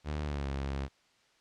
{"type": "tone with pitch glide", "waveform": "sawtooth", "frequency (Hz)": [74.8, 68.59], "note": ["D2", "C#2"], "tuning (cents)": [32, -18], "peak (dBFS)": -29, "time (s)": [0.04, 0.89], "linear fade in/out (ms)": 50, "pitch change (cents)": -150, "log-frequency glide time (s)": [0.24, 0.47], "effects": ["white hiss -67 dBFS RMS until 1.4 s", "low-pass 5000 Hz 12 dB/octave"]}